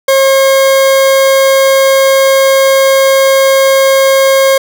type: tone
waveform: 40% pulse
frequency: 539 Hz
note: C#5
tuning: 49 cents flat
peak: -4 dBFS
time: 0.08-4.58 s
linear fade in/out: 5 ms
effects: none